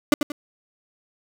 35% pulse tone with echo, 293.7 Hz, D4, in tune, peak -10 dBFS, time 0.12-0.14 s, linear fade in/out 2 ms, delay 90 ms, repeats 2, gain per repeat -8 dB, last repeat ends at 0.32 s, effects none

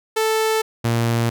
sawtooth tone pair in turn, 440 / 116.54 Hz, A4 / A#2, 0 / 0 cents, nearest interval octave + major seventh, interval 2300 cents, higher first, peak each -13 / -13 dBFS, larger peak neither, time 0.16-0.62 / 0.84-1.3 s, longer neither, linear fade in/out 10 ms, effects none

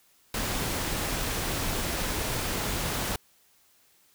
pink noise, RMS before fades -30 dBFS, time 0.34-3.16 s, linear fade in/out 2 ms, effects white hiss -63 dBFS RMS until 4.14 s

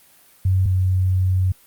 sine tone pair in turn, 93.9 / 92.93 Hz, F#2 / F#2, +26 / +8 cents, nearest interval unison, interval 18 cents, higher first, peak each -14 / -15 dBFS, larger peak first, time 0.45-0.66 / 0.66-1.52 s, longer second, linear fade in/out 5 ms, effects white hiss -52 dBFS RMS until 1.66 s + Opus 32 kbps

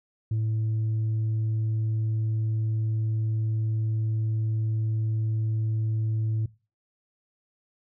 sine tone, 110 Hz, A2, in tune, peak -21 dBFS, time 0.31-6.46 s, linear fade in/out 5 ms, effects noise-tail reverb RT60 0.3 s tail -21 dB re dry + tanh soft clip ceiling -22 dBFS

